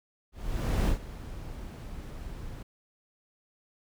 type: noise with ADSR envelope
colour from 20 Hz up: brown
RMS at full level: -24 dBFS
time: 0.32-2.63 s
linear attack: 550 ms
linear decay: 110 ms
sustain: -16 dB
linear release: 8 ms
effects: none